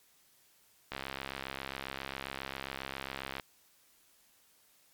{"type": "click train", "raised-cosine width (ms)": 0.3, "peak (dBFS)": -21, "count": 168, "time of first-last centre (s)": [0.92, 3.398], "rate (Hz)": 67.4, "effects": ["white hiss -66 dBFS RMS until 4.93 s", "MP3 96 kbps"]}